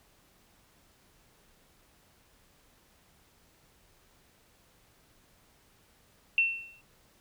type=tone with exponential decay; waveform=sine; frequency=2700 Hz; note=E7; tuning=41 cents sharp; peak=-19 dBFS; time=6.38-6.81 s; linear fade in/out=1 ms; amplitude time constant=93 ms; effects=pink hiss -64 dBFS RMS until 7.2 s